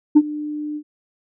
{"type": "tone with ADSR envelope", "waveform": "sine", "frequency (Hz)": 299.3, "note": "D4", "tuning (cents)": 33, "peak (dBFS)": -3, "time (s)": [0.15, 0.83], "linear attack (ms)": 18, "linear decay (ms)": 48, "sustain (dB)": -21, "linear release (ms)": 68, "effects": ["tanh soft clip ceiling -4 dBFS"]}